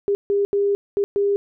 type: tone bursts at uneven times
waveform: sine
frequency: 402.7 Hz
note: G4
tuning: 47 cents sharp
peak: -16 dBFS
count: 5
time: 0.08-0.15 / 0.3-0.45 / 0.53-0.75 / 0.97-1.04 / 1.16-1.36 s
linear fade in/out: 0 ms
effects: none